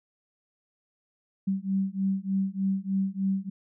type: beating tone pair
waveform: sine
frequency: 191.7 / 195 Hz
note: G3 / G3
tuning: -38 / -9 cents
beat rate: 3.3 Hz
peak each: -28 dBFS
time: 1.47-3.5 s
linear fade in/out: 10 ms
effects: none